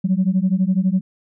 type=beating tone pair; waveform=sine; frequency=181.5 / 193.5 Hz; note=F#3 / G3; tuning=-33 / -22 cents; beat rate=12 Hz; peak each=-17 dBFS; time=0.04-1.01 s; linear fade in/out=10 ms; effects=tanh soft clip ceiling -9 dBFS